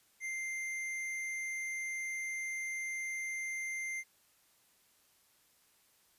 sine tone with hard clipping, 2093 Hz, C7, in tune, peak -38 dBFS, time 0.2-4.04 s, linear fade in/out 50 ms, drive 10 dB, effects white hiss -69 dBFS RMS until 6.18 s + resampled to 32000 Hz

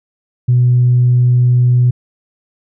sine tone, 123.5 Hz, B2, in tune, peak -6 dBFS, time 0.48-1.91 s, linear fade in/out 10 ms, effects tanh soft clip ceiling -3 dBFS

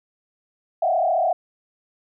sine tone with frequency modulation, 698.5 Hz, F5, in tune, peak -17 dBFS, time 0.82-1.33 s, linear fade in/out 5 ms, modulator 34.3 Hz, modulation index 1.9, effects none

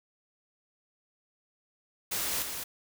white noise with echo, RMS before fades -32 dBFS, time 2.11-2.43 s, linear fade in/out 10 ms, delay 210 ms, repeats 1, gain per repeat -5 dB, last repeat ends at 2.64 s, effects none

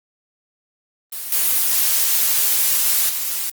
blue noise with level steps, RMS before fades -28 / -17 / -23 dBFS, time 1.12-3.5 s, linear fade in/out 5 ms, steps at 1.32 / 3.09 s, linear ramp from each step 2 ms, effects Opus 24 kbps

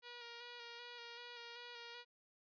5% pulse tone with vibrato, 476.6 Hz, A#4, 38 cents sharp, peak -38 dBFS, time 0.02-2.05 s, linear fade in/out 50 ms, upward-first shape square, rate 2.6 Hz, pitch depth 21 cents each way, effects resampled to 11025 Hz

